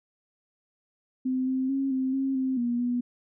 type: tone with pitch steps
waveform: sine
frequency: 258 / 261 / 271.5 / 261.6 / 268.9 / 261.7 / 239.6 / 244.1 Hz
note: C4 / C4 / C#4 / C4 / C4 / C4 / A#3 / B3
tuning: -24 / -4 / -36 / 0 / +47 / 0 / +48 / -20 cents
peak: -24 dBFS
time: 1.25-3.01 s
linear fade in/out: 10 ms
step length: 220 ms
effects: none